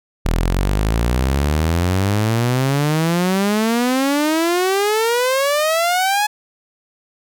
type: exponential sweep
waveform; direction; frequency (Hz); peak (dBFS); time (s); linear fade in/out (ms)
sawtooth; up; 39.18 to 851; -11; 0.25-6.27; 10
effects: none